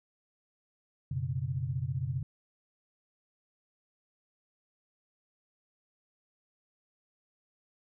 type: chord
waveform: sine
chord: F# suspended fourth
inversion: none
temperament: equal with one note detuned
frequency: 91.33 / 123.47 / 138.59 Hz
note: F#2 / B2 / C#3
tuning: -22 / 0 / 0 cents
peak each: -38 / -34 / -34 dBFS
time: 1.11-2.23 s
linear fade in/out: 5 ms
effects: none